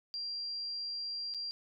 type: tone with dropouts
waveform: sine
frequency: 4749 Hz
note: D8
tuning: 18 cents sharp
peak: -36 dBFS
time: 0.14-1.51 s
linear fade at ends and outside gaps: 0 ms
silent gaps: 1.339-1.346 s
effects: none